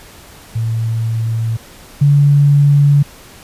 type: tone pair in turn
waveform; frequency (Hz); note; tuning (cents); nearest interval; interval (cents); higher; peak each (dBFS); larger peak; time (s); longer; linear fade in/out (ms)
sine; 113.3 / 143.33; A#2 / D3; -49 / -42; major third; 407; second; -14 / -6; second; 0.55-1.57 / 2.01-3.03; neither; 10
effects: pink hiss -39 dBFS RMS until 3.43 s + resampled to 32000 Hz